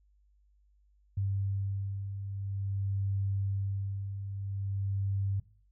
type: beating tone pair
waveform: sine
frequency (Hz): 98 / 98.49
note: G2 / G2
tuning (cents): 0 / +9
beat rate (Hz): 0.49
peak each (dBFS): -39 / -31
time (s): 1.17-5.4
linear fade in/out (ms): 5
effects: noise-tail reverb RT60 0.4 s tail -17 dB re dry + added 50 Hz sine -63 dBFS peak until 5.71 s